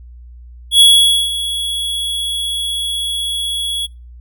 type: tone with ADSR envelope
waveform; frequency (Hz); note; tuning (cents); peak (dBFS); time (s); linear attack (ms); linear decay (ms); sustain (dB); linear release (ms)
square; 3356; G#7; +17; -4; 0.71-3.87; 92; 490; -14; 21
effects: noise-tail reverb RT60 0.3 s tail -26 dB re dry + added 60 Hz sine -34 dBFS peak until 4.2 s